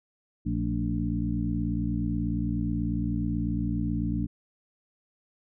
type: harmonic tone with a mistuned harmonic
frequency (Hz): 58.27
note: A#1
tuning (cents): 0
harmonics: 1 / 2 / 3 / 4 / 5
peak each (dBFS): -32 / -32 / -32 / -32 / -32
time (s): 0.45-4.27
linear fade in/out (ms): 20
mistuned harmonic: 4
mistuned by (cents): -70
effects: none